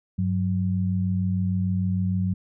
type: tone pair together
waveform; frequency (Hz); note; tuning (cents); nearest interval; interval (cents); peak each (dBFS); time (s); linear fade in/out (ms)
sine; 97.58 / 184.2; G2 / F#3; -7 / -7; major seventh; 1100; -24; 0.18-2.34; 10
effects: none